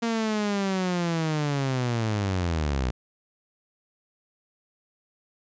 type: linear sweep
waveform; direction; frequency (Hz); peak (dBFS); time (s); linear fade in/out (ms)
sawtooth; down; 233.1 to 59.6; -20; 0.02-2.91; 10
effects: resampled to 16000 Hz